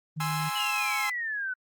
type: tone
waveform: sine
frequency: 155 Hz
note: D#3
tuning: 6 cents flat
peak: -30 dBFS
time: 0.16-0.5 s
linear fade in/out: 20 ms
type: chord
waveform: sawtooth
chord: Ab augmented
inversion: none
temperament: equal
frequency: 830.6 / 1046.5 / 1318.5 Hz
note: Ab5 / C6 / E6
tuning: 0 / 0 / 0 cents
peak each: -29 / -30 / -29 dBFS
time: 0.2-1.1 s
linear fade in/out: 5 ms
type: exponential sweep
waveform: sine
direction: down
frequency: 2972 to 1480 Hz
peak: -29 dBFS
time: 0.55-1.54 s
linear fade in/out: 10 ms
effects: Opus 32 kbps